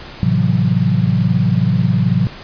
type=chord; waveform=sine; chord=F# half-diminished seventh; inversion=first; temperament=just; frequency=111 / 133.2 / 166.5 / 185 Hz; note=A2 / C3 / E3 / F#3; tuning=+16 / +31 / +18 / 0 cents; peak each=-17 dBFS; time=0.23-2.27 s; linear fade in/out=0 ms; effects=pink hiss -34 dBFS RMS until 2.43 s + resampled to 11025 Hz